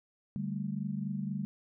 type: chord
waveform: sine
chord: D suspended fourth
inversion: none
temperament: equal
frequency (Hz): 146.83 / 196 / 220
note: D3 / G3 / A3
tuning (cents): 0 / 0 / 0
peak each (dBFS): -38 / -35 / -39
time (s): 0.36-1.45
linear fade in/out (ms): 0
effects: none